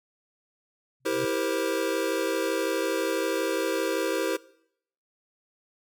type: tone with exponential growth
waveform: sine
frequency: 130.81 Hz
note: C3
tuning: in tune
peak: -32 dBFS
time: 1-1.25 s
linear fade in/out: 5 ms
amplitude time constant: 54 ms
type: chord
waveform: square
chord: C dominant seventh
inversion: first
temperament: just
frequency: 327 / 392.4 / 470.9 / 523.3 Hz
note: E4 / G4 / Bb4 / C5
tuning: -14 / +2 / +18 / 0 cents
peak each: -31 dBFS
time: 1.05-4.37 s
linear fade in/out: 10 ms
effects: noise-tail reverb RT60 0.7 s tail -21 dB re dry + MP3 96 kbps